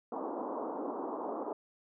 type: band-pass noise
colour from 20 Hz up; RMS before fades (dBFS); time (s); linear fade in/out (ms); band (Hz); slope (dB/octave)
pink; -38; 0.12-1.53; 2; 250 to 1100; 48
effects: none